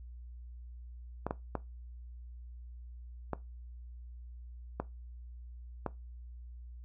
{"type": "clicks", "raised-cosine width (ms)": 1, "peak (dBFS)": -19, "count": 6, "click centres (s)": [1.266, 1.309, 1.553, 3.333, 4.8, 5.863], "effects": ["noise-tail reverb RT60 0.2 s tail -18 dB re dry", "added 60 Hz sine -45 dBFS peak until 6.84 s"]}